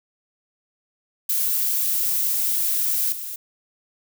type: noise with level steps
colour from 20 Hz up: violet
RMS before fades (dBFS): -22 / -32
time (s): 1.29-3.36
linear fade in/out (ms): 5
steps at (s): 3.12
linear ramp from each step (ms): 5
effects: none